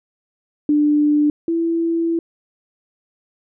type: tone pair in turn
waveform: sine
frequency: 296.5 / 332.8 Hz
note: D4 / E4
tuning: +17 / +17 cents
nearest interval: major second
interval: 200 cents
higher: second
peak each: -12 / -16 dBFS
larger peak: first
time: 0.69-1.3 / 1.48-2.19 s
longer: second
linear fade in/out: 2 ms
effects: none